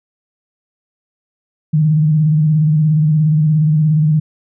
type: tone with vibrato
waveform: sine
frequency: 154 Hz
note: D#3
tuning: 17 cents flat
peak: -9 dBFS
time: 1.73-4.2 s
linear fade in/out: 10 ms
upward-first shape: square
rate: 17 Hz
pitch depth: 48 cents each way
effects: none